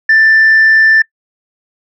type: tone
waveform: sine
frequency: 1772 Hz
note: A6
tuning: 12 cents sharp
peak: -3 dBFS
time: 0.09-1.02 s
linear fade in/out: 5 ms
effects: noise-tail reverb RT60 0.1 s tail -24 dB re dry + tanh soft clip ceiling -2 dBFS